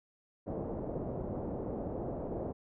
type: low-pass noise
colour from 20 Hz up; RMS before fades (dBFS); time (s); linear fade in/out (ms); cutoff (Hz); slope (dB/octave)
white; -38; 0.46-2.53; 20; 600; 24
effects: none